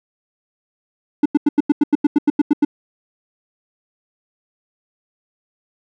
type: tone bursts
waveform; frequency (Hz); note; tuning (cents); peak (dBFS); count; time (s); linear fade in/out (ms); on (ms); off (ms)
triangle; 293.6; D4; 0; -7; 13; 1.23-2.649; 5; 27; 89
effects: none